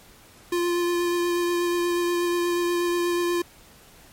square tone with vibrato, 348.5 Hz, F4, 4 cents flat, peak -22 dBFS, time 0.52-3.42 s, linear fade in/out 5 ms, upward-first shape triangle, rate 8.3 Hz, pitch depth 14 cents each way, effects pink hiss -51 dBFS RMS until 4.12 s + MP3 64 kbps

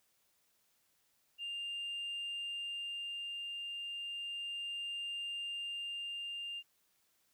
sine tone with tremolo, 2800 Hz, F7, 4 cents sharp, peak -36 dBFS, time 1.38-6.63 s, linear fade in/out 50 ms, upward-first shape sine, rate 0.33 Hz, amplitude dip 25%, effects tanh soft clip ceiling -36 dBFS + white hiss -75 dBFS RMS until 7.33 s

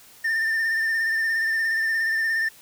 triangle tone with vibrato, 1800 Hz, A6, 39 cents sharp, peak -19 dBFS, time 0.24-2.49 s, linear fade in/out 10 ms, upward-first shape sine, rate 17 Hz, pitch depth 31 cents each way, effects white hiss -50 dBFS RMS until 2.61 s

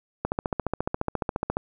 click train, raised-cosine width 1 ms, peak -11 dBFS, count 20, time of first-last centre 0.25-1.569 s, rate 14.4 Hz, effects none

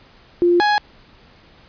sine / 30% pulse tone pair in turn, 349.2 / 833.7 Hz, F4 / G#5, 0 / +6 cents, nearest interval octave + minor third, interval 1506 cents, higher second, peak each -11 dBFS, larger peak neither, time 0.42-0.6 / 0.6-0.78 s, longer neither, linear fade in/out 0 ms, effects pink hiss -49 dBFS RMS until 1.68 s + resampled to 11025 Hz

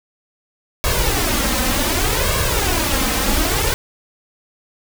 pink noise with flanger, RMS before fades -18 dBFS, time 0.84-3.74 s, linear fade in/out 0 ms, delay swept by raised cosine 1.8 to 3.9 ms, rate 0.66 Hz, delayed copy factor +0.7, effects none

